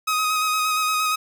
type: tone with vibrato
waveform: sawtooth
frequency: 1259 Hz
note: D#6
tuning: 20 cents sharp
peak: -16 dBFS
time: 0.07-1.16 s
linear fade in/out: 10 ms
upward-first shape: square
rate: 8.6 Hz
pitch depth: 17 cents each way
effects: none